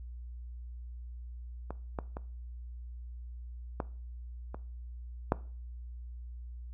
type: clicks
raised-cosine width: 1 ms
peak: -24 / -20 / -25 / -18 / -26 / -11 dBFS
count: 6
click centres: 1.706 / 1.988 / 2.169 / 3.802 / 4.545 / 5.321 s
effects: noise-tail reverb RT60 0.4 s tail -19 dB re dry + added 60 Hz sine -41 dBFS peak until 6.73 s